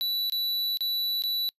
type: tone with dropouts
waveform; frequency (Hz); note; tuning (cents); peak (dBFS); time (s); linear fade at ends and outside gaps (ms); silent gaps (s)
square; 3951; B7; 0; -26; 0.01-1.49; 0; 0.298-0.322 / 0.772-0.807 / 1.222-1.237
effects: noise-tail reverb RT60 0.1 s tail -26 dB re dry + resampled to 32000 Hz